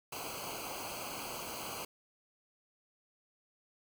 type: noise with comb filter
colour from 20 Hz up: pink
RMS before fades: -42 dBFS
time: 0.12-1.85 s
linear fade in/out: 5 ms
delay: 0.55 ms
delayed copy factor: -0.9
effects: none